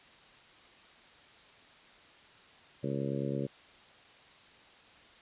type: harmonic tone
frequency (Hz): 69.2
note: C#2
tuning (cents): -2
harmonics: 2 / 3 / 4 / 5 / 6 / 7 / 8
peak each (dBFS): -36 / -38 / -39 / -40 / -41 / -41 / -42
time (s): 2.83-3.47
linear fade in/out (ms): 10
effects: white hiss -57 dBFS RMS until 5.21 s + resampled to 8000 Hz